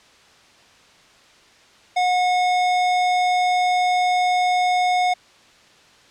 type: tone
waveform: square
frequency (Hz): 726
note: F#5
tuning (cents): -33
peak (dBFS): -17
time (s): 1.96-5.14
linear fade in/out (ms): 10
effects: white hiss -51 dBFS RMS until 6.1 s + low-pass 5000 Hz 12 dB/octave